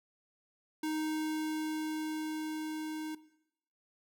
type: tone with level ramp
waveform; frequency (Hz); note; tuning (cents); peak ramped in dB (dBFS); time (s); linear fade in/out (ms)
square; 311.1; D#4; 0; -33 to -39; 0.83-3.15; 5
effects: noise-tail reverb RT60 0.8 s tail -17 dB re dry